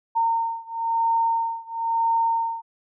sine beating tone pair, 915 / 916 Hz, A#5 / A#5, -32 / -31 cents, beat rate 1 Hz, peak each -23 / -24 dBFS, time 0.15-2.62 s, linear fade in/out 20 ms, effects none

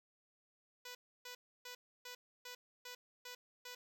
5% pulse tone bursts, 493.9 Hz, B4, in tune, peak -36 dBFS, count 8, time 0.85-3.75 s, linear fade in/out 5 ms, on 100 ms, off 300 ms, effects none

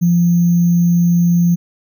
sine tone with sample-and-hold, 172.8 Hz, F3, 18 cents flat, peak -9 dBFS, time 0.01-1.56 s, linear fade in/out 20 ms, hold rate 6300 Hz, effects none

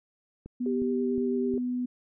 click train, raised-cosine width 3 ms, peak -29 dBFS, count 4, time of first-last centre 0.46-1.539 s, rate 2.78 Hz
sine tone with pitch glide, 246.9 to 248.3 Hz, B3 to B3, 0 to +9 cents, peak -27 dBFS, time 0.6-1.86 s, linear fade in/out 10 ms, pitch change +9 cents, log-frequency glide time 1.3-1.69 s
sine tone with vibrato, 392 Hz, G4, in tune, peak -28 dBFS, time 0.66-1.58 s, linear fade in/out 2 ms, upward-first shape sine, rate 9.1 Hz, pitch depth 22 cents each way
effects none

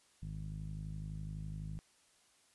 sawtooth tone with low-pass filter, 51.91 Hz, G#1, in tune, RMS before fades -43 dBFS, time 0.22-1.79 s, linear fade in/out 0 ms, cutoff 160 Hz, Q 3.7, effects white hiss -69 dBFS RMS until 2.54 s + resampled to 24000 Hz

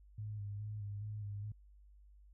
sine tone with vibrato, 103.83 Hz, G#2, in tune, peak -40 dBFS, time 0.18-1.52 s, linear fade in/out 5 ms, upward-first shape square, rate 2.4 Hz, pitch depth 34 cents each way, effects added 50 Hz sine -58 dBFS peak until 2.33 s

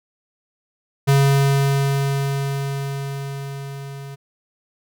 square tone with level ramp, 138.59 Hz, C#3, in tune, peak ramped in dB -12 to -33 dBFS, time 1.07-4.16 s, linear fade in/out 20 ms, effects none

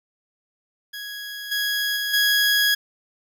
20% pulse tone with level steps, 1662 Hz, G#6, 1 cent sharp, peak -27 / -17 / -19 / -12 dBFS, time 0.93-2.75 s, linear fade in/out 10 ms, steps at 1.51 / 1.96 / 2.13 s, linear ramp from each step 10 ms, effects none

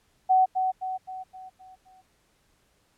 sine tone with echo, 750 Hz, F#5, 23 cents sharp, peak -16 dBFS, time 0.29-0.46 s, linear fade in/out 20 ms, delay 260 ms, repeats 6, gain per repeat -6 dB, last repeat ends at 2.02 s, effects pink hiss -67 dBFS RMS until 2.97 s + low-pass 12000 Hz 12 dB/octave

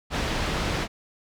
pink low-pass noise, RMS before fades -27 dBFS, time 0.1-0.88 s, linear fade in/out 50 ms, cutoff 4500 Hz, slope 12 dB/octave, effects none

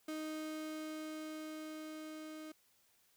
35% pulse tone with level ramp, 311.1 Hz, D#4, in tune, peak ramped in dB -38 to -45 dBFS, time 0.08-2.52 s, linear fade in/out 5 ms, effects white hiss -72 dBFS RMS until 3.16 s

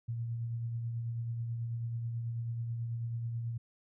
sine tone with tremolo, 116.54 Hz, A#2, in tune, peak -32 dBFS, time 0.08-3.58 s, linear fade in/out 10 ms, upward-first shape triangle, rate 9.2 Hz, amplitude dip 35%, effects none

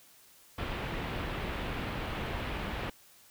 pink low-pass noise, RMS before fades -36 dBFS, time 0.58-2.9 s, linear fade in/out 5 ms, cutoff 3300 Hz, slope 24 dB/octave, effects white hiss -59 dBFS RMS until 3.3 s

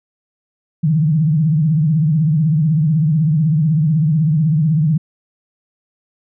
sine tone with vibrato, 155.4 Hz, D#3, 2 cents flat, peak -11 dBFS, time 0.83-4.98 s, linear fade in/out 10 ms, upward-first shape triangle, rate 16 Hz, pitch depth 170 cents each way, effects none

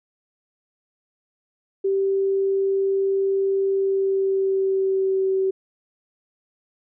sine tone with pitch glide, 389.7 to 382.3 Hz, G4 to G4, -10 to -43 cents, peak -18 dBFS, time 1.84-5.51 s, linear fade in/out 10 ms, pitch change -33 cents, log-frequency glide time 3.7-5.3 s, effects none

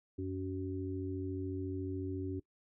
harmonic tone, 94 Hz, F#2, 28 cents sharp, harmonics 1 / 3 / 4, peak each -40 / -39 / -41 dBFS, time 0.18-2.4 s, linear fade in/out 10 ms, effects noise-tail reverb RT60 0.1 s tail -20 dB re dry

